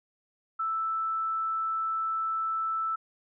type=tone; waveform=sine; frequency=1320 Hz; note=E6; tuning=2 cents sharp; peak=-27 dBFS; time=0.59-2.96 s; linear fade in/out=10 ms; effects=none